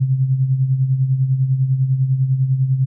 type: tone with tremolo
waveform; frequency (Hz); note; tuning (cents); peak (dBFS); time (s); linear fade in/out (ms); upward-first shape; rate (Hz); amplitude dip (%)
sine; 132; C3; +16; -11; 0-2.86; 20; sine; 10; 60
effects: none